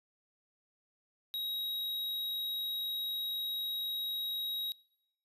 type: tone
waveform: square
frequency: 3814 Hz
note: A#7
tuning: 39 cents sharp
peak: -35 dBFS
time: 1.34-4.72 s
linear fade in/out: 0 ms
effects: noise-tail reverb RT60 0.8 s tail -26 dB re dry + resampled to 32000 Hz